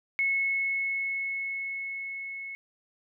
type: tone with level ramp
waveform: sine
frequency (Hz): 2191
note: C#7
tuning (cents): -21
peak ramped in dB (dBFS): -23 to -36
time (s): 0.19-2.55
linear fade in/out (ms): 0
effects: none